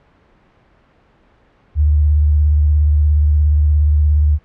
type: tone with vibrato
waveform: sine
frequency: 74.7 Hz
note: D2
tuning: 30 cents sharp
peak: -9 dBFS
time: 1.75-4.39 s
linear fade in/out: 50 ms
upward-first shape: triangle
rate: 17 Hz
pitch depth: 62 cents each way
effects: pink hiss -53 dBFS RMS until 4.44 s + low-pass 2000 Hz 12 dB/octave